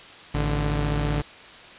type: tone pair together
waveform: sawtooth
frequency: 54.12 / 146.83 Hz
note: A1 / D3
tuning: -28 / 0 cents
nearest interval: octave + perfect fourth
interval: 1728 cents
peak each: -21 dBFS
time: 0.34-1.22 s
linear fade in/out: 10 ms
effects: white hiss -44 dBFS RMS until 1.78 s + resampled to 8000 Hz